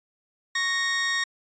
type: tone pair together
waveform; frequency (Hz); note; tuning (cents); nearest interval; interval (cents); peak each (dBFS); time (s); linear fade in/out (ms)
sawtooth; 1106 / 1862.5; C#6 / A#6; -4 / -2; major sixth; 902; -29 / -20; 0.55-1.24; 5
effects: resampled to 16000 Hz